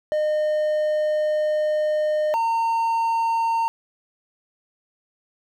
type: tone pair in turn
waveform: triangle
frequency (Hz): 610 / 914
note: D#5 / A#5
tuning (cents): -34 / -34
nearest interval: perfect fifth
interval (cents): 700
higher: second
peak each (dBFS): -17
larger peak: neither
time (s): 0.12-2.34 / 2.34-3.68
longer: first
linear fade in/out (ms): 0
effects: none